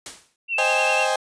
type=noise with exponential decay; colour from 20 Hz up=white; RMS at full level=-31 dBFS; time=0.06-0.36 s; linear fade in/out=2 ms; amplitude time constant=65 ms
type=tone with vibrato; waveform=sine; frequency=2685 Hz; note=E7; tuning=31 cents sharp; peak=-21 dBFS; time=0.48-1.08 s; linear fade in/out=50 ms; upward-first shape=sine; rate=10 Hz; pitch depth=40 cents each way
type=chord; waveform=35% pulse; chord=Ab major seventh; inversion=first; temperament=equal with one note detuned; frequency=523.3 / 622.3 / 787.2 / 830.6 Hz; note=C5 / Eb5 / G5 / Ab5; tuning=0 / 0 / +7 / 0 cents; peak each=-24 dBFS; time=0.58-1.16 s; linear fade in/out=5 ms
effects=resampled to 22050 Hz